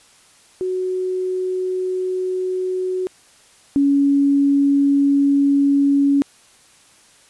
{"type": "tone pair in turn", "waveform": "sine", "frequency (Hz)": [370, 280.6], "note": ["F#4", "C#4"], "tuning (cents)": [0, 21], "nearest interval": "perfect fourth", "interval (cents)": 479, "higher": "first", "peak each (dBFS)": [-19, -12], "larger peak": "second", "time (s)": [[0.61, 3.07], [3.76, 6.22]], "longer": "neither", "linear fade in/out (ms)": 0, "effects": ["white hiss -51 dBFS RMS until 7.29 s", "resampled to 24000 Hz"]}